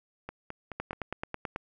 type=two click trains; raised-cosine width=0.5 ms; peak=-23 / -18 dBFS; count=4 / 8; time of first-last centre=0.29-0.931 / 0.8-1.561 s; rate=4.68 / 9.2 Hz; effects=none